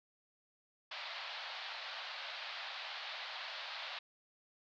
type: band-pass noise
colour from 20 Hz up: white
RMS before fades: -45 dBFS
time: 0.91-3.99 s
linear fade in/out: 5 ms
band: 590 to 4400 Hz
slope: 48 dB/octave
effects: none